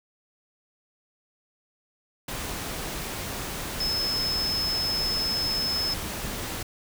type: tone in noise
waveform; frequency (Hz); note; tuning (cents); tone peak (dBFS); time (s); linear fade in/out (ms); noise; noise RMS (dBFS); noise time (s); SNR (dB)
sine; 5200; E8; -24; -25; 3.8-5.94; 5; pink; -33; 2.28-6.63; +5
effects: none